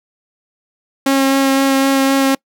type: tone with vibrato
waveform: sawtooth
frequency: 271.1 Hz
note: C#4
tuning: 38 cents flat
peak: -7 dBFS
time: 1.06-2.35 s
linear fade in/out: 5 ms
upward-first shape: sine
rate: 3.9 Hz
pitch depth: 11 cents each way
effects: noise-tail reverb RT60 0.1 s tail -26 dB re dry